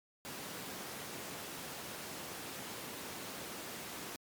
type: high-pass noise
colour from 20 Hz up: pink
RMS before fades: -45 dBFS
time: 0.25-4.16 s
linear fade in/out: 0 ms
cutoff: 170 Hz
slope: 12 dB/octave
effects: MP3 96 kbps